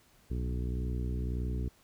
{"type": "harmonic tone with a mistuned harmonic", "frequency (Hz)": 61.74, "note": "B1", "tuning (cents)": 0, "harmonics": [1, 2, 3, 4, 5, 6, 7], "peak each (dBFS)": [-32, -38, -42, -44, -46, -48, -49], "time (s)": [0.3, 1.69], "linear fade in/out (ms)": 10, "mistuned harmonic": 1, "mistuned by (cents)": 78, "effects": ["pink hiss -64 dBFS RMS until 1.83 s"]}